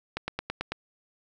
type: click train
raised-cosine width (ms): 0.3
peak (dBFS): -14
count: 6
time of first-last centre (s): 0.17-0.72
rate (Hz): 9.09
effects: none